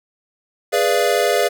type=chord; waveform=square; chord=G# diminished seventh; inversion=none; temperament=equal with one note detuned; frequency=415.3 / 493.9 / 587.3 / 685.3 Hz; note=G#4 / B4 / D5 / F5; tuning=0 / 0 / 0 / -33 cents; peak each=-21 dBFS; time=0.72-1.49 s; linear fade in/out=20 ms; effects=none